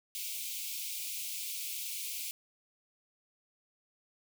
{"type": "high-pass noise", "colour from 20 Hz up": "white", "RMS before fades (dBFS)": -39, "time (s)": [0.15, 2.31], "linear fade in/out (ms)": 0, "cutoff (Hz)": 2200, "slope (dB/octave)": 96, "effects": []}